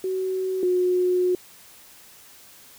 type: tone pair in turn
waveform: sine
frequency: 375.5 / 362.5 Hz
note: F#4 / F#4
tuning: +26 / -35 cents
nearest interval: minor second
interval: 61 cents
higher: first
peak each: -23 / -18 dBFS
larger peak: second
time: 0.04-0.63 / 0.63-1.35 s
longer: second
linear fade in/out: 2 ms
effects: white hiss -49 dBFS RMS until 2.78 s